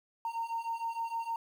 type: beating tone pair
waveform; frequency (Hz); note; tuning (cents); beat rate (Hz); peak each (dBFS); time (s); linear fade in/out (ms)
triangle; 914 / 920.5; A#5 / A#5; -34 / -22; 6.5; -34 / -32; 0.25-1.36; 2
effects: tanh soft clip ceiling -29 dBFS + 10-bit